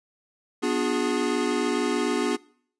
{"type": "chord", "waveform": "square", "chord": "B diminished seventh", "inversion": "none", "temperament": "equal with one note detuned", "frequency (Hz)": [246.9, 293.7, 358, 415.3], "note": ["B3", "D4", "F4", "Ab4"], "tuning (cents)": [0, 0, 43, 0], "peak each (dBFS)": -29, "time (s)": [0.62, 2.37], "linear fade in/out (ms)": 20, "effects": ["noise-tail reverb RT60 0.6 s tail -24 dB re dry", "resampled to 22050 Hz"]}